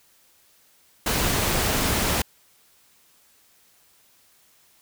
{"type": "noise", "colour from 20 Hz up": "pink", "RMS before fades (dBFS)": -23, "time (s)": [1.06, 2.22], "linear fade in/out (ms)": 5, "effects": ["white hiss -59 dBFS RMS until 4.81 s"]}